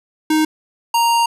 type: tone pair in turn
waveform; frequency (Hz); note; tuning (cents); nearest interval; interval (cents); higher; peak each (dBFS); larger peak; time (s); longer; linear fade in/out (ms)
square; 311.1 / 932.2; D#4 / A#5; 0 / 0; octave + perfect fifth; 1900; second; -13; neither; 0.3-0.45 / 0.94-1.26; second; 5
effects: resampled to 32000 Hz + 8-bit